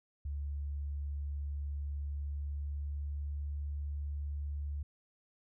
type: tone with pitch glide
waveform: sine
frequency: 71.7 to 72.41 Hz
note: D2 to D2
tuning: -41 to -24 cents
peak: -35 dBFS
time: 0.25-4.83 s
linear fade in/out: 5 ms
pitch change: +17 cents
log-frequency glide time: 1.92-3.52 s
effects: none